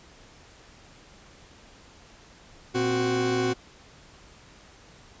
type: tone cluster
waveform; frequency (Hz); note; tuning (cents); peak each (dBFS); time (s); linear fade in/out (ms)
40% pulse; 118.4 / 261.8 / 370.6; A#2 / C4 / F#4; +27 / +1 / +3; -31 / -28 / -24; 2.74-3.54; 20
effects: pink hiss -52 dBFS RMS until 5.2 s + resampled to 16000 Hz